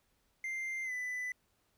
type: tone with pitch glide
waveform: triangle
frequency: 2093 to 1995 Hz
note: C7 to B6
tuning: 0 to +17 cents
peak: -34 dBFS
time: 0.44-1.32 s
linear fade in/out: 2 ms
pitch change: -83 cents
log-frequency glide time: 0.84-0.92 s
effects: pink hiss -75 dBFS RMS until 1.77 s